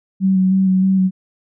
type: tone with vibrato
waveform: sine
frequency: 189.1 Hz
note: F#3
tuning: 38 cents sharp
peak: -11 dBFS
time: 0.2-1.11 s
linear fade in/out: 50 ms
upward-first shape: square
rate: 3.2 Hz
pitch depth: 17 cents each way
effects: none